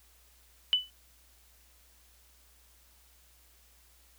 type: tone with exponential decay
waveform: sine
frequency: 2991 Hz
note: F#7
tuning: 18 cents sharp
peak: -18 dBFS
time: 0.73-0.9 s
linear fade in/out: 0 ms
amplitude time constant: 36 ms
effects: added 60 Hz sine -63 dBFS peak until 4.18 s + white hiss -63 dBFS RMS until 4.18 s